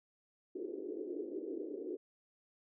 white band-pass noise, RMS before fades -42 dBFS, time 0.55-1.97 s, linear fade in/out 10 ms, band 310 to 420 Hz, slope 48 dB/octave, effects none

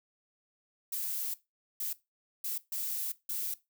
violet noise bursts at uneven times, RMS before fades -35 dBFS, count 5, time 0.92-1.34 / 1.8-1.93 / 2.44-2.58 / 2.72-3.12 / 3.29-3.54 s, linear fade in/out 5 ms, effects noise-tail reverb RT60 0.2 s tail -17 dB re dry

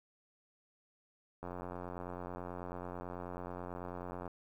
click train, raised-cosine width 1 ms, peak -29 dBFS, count 255, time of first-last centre 1.43-4.278 s, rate 89.2 Hz, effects 11-bit

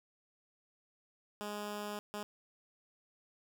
10% pulse tone bursts at uneven times, 207.7 Hz, G#3, in tune, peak -31 dBFS, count 2, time 1.41-1.99 / 2.14-2.23 s, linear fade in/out 0 ms, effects 12-bit

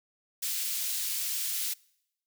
white high-pass noise, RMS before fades -32 dBFS, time 0.42-1.74 s, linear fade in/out 10 ms, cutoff 3000 Hz, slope 12 dB/octave, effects noise-tail reverb RT60 0.8 s tail -25 dB re dry

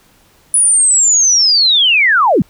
sine linear sweep, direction down, 9970 to 128.3 Hz, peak -7 dBFS, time 0.54-2.42 s, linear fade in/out 2 ms, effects pink hiss -50 dBFS RMS until 2.49 s

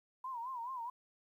sine tone with vibrato, 987.8 Hz, B5, in tune, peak -39 dBFS, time 0.24-0.9 s, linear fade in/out 5 ms, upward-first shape sine, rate 4.7 Hz, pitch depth 130 cents each way, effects 12-bit

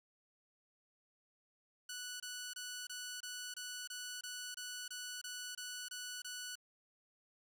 10% pulse tone bursts, 1480 Hz, F#6, in tune, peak -35 dBFS, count 14, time 1.89-6.555 s, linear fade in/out 5 ms, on 310 ms, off 25 ms, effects none

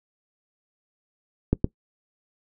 clicks, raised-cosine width 3 ms, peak -6 dBFS, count 2, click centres 1.53 / 1.644 s, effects noise-tail reverb RT60 0.1 s tail -21 dB re dry

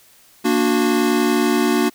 square chord, Bb augmented, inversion none, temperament equal with one note detuned, 233.1 / 293.7 / 364.5 Hz, Bb3 / D4 / F#4, 0 / 0 / -26 cents, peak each -20 dBFS, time 0.44-1.9 s, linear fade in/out 20 ms, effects white hiss -51 dBFS RMS until 1.94 s

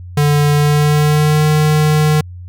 square tone with pitch glide, 146.83 to 152.36 Hz, D3 to D#3, 0 to -36 cents, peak -10 dBFS, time 0.17-2.21 s, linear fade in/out 5 ms, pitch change +64 cents, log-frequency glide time 0.54-1.46 s, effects added 89 Hz sine -28 dBFS peak until 2.48 s

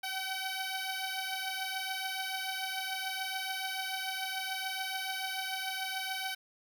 10% pulse beating tone pair, 760 / 766.9 Hz, F#5 / G5, +46 / -38 cents, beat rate 6.9 Hz, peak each -28 / -31 dBFS, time 0.03-6.35 s, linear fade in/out 10 ms, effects none

